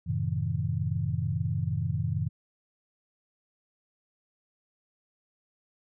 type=chord; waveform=sine; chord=F# diminished seventh; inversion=none; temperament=just; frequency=92.5 / 111 / 133.2 / 159.84 Hz; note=F#2 / A2 / C3 / Eb3; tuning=0 / +16 / +31 / +47 cents; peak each=-32 dBFS; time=0.06-2.29 s; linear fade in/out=20 ms; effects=none